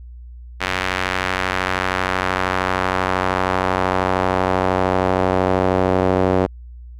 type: tone with band-pass filter sweep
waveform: sawtooth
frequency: 92.9 Hz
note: F#2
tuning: 7 cents sharp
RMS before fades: -19 dBFS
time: 0.6-6.47 s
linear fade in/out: 20 ms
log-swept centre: 2100 to 510 Hz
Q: 1.1
effects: added 60 Hz sine -34 dBFS peak until 6.99 s